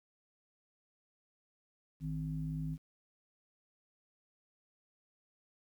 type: harmonic tone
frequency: 51.91 Hz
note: G#1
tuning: in tune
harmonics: 1 / 3 / 5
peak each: -45 / -36 / -44 dBFS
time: 2-2.78 s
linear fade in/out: 50 ms
effects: 11-bit